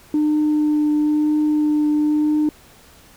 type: tone with vibrato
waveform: sine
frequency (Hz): 301.3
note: D4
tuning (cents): +44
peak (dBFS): -13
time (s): 0.14-2.49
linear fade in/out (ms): 2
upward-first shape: triangle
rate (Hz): 1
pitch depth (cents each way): 12
effects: tanh soft clip ceiling -12 dBFS + pink hiss -48 dBFS RMS until 3.16 s